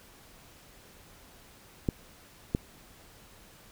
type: clicks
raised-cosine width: 3 ms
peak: -13 dBFS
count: 2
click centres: 1.888 / 2.549 s
effects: pink hiss -55 dBFS RMS until 3.71 s